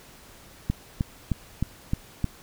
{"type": "click train", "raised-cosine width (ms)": 5, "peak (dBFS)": -11, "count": 6, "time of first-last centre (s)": [0.7, 2.243], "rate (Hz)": 3.24, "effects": ["pink hiss -50 dBFS RMS until 2.42 s"]}